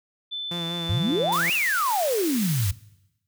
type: tone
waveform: sine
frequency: 3520 Hz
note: A7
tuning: in tune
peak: -28 dBFS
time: 0.31-1.38 s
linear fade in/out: 20 ms
type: tone with vibrato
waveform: sawtooth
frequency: 170 Hz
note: F3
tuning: 46 cents flat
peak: -26 dBFS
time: 0.51-1.5 s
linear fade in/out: 5 ms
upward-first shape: sine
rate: 5.2 Hz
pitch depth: 36 cents each way
type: exponential two-way sweep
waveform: sine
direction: up then down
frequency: 84.9 to 2894 to 84.9 Hz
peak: -21 dBFS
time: 0.89-2.72 s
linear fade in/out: 10 ms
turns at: 1.53 s
type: high-pass noise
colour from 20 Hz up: white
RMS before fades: -32 dBFS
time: 1.32-2.71 s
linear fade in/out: 5 ms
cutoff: 1400 Hz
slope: 12 dB/octave
effects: noise-tail reverb RT60 0.9 s tail -20 dB re dry